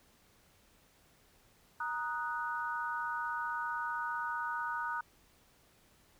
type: chord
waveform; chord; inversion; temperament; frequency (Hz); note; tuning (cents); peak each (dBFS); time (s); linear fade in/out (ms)
sine; D# minor; second; equal with one note detuned; 937.7 / 1244.5 / 1480; A#5 / D#6 / F#6; +10 / 0 / 0; -38 / -39 / -38; 1.8-5.01; 5
effects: pink hiss -66 dBFS RMS until 6.19 s